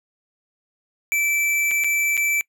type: tone with dropouts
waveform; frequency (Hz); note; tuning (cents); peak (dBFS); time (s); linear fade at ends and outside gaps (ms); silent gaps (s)
square; 2324; D7; -19; -19; 1.12-2.41; 0; 1.71-1.714 / 1.838-1.844 / 2.169-2.176
effects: noise-tail reverb RT60 0.1 s tail -26 dB re dry